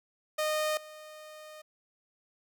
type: tone with level steps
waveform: sawtooth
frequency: 615 Hz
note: D#5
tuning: 20 cents flat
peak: -24 / -42 dBFS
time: 0.38-1.62 s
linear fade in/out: 10 ms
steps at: 0.77 s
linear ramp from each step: 2 ms
effects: none